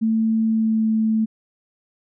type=tone with pitch glide; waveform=sine; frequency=222.5 to 220.1 Hz; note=A3 to A3; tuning=+20 to +1 cents; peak=-16 dBFS; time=0.01-1.26 s; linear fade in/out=20 ms; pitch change=-19 cents; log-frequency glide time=0.46-0.87 s; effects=none